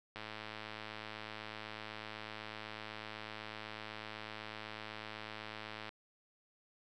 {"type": "click train", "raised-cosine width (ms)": 0.3, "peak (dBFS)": -28, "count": 620, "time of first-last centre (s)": [0.16, 5.891], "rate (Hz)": 108, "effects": []}